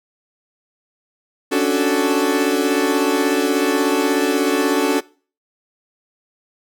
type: chord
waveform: 40% pulse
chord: D major seventh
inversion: third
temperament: equal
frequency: 277.2 / 293.7 / 370 / 440 Hz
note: C#4 / D4 / F#4 / A4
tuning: 0 / 0 / 0 / 0 cents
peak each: -20 dBFS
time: 1.51-5.01 s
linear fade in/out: 20 ms
effects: noise-tail reverb RT60 0.4 s tail -22 dB re dry